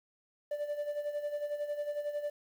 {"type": "tone with tremolo", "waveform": "triangle", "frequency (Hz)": 587.3, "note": "D5", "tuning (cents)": 0, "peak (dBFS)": -28, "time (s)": [0.51, 2.3], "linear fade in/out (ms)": 5, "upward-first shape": "sine", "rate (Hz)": 11, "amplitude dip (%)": 70, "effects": ["tanh soft clip ceiling -26 dBFS", "10-bit"]}